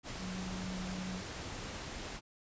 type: tone in noise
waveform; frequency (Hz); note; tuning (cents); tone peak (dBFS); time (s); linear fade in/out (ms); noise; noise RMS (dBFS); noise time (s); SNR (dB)
sine; 185; F#3; 0; -39; 0.18-1.23; 50; pink; -43; 0.03-2.21; +1
effects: resampled to 16000 Hz